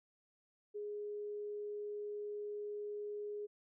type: tone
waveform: sine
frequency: 415.3 Hz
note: G#4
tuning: in tune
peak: -40 dBFS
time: 0.74-3.47 s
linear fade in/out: 20 ms
effects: none